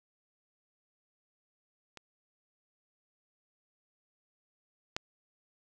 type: clicks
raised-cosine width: 0.2 ms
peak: -29 / -15 dBFS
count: 2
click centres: 1.973 / 4.965 s
effects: none